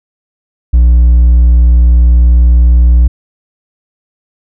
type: tone with hard clipping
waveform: sine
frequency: 60.2 Hz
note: B1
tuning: 44 cents flat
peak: -3 dBFS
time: 0.73-3.08 s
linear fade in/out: 10 ms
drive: 2 dB
effects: none